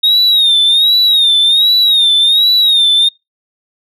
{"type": "tone with vibrato", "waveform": "sine", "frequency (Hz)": 3729, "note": "A#7", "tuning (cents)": 0, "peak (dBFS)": -4, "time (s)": [0.03, 3.09], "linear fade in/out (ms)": 10, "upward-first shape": "sine", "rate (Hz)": 1.3, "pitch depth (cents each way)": 100, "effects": ["noise-tail reverb RT60 0.2 s tail -25 dB re dry", "tanh soft clip ceiling -5 dBFS"]}